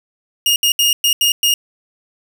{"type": "tone bursts at uneven times", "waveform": "sawtooth", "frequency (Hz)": 2846, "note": "F7", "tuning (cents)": 32, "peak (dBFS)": -8, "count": 6, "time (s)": [[0.46, 0.56], [0.63, 0.72], [0.79, 0.93], [1.04, 1.13], [1.21, 1.32], [1.43, 1.54]], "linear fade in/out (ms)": 2, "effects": []}